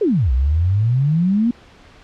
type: exponential two-way sweep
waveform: sine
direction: down then up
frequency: 466.2 to 60.1 to 244.8 Hz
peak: -13 dBFS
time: 0.01-1.51 s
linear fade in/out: 5 ms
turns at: 0.32 s
effects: pink hiss -46 dBFS RMS until 2.03 s + low-pass 4000 Hz 12 dB/octave